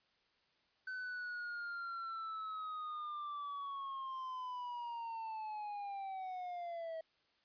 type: linear sweep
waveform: triangle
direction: down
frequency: 1522 to 641 Hz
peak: -39 dBFS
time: 0.87-7.01 s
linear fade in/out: 5 ms
effects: white hiss -75 dBFS RMS until 7.44 s + resampled to 11025 Hz